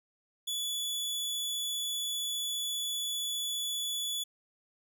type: tone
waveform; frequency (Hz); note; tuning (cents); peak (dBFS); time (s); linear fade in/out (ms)
sawtooth; 3431; A7; -44; -29; 0.47-4.24; 10
effects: none